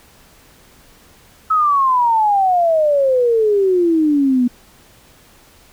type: exponential sweep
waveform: sine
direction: down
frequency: 1300 to 240.6 Hz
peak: -11 dBFS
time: 1.5-4.48 s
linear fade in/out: 10 ms
effects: pink hiss -48 dBFS RMS until 5.72 s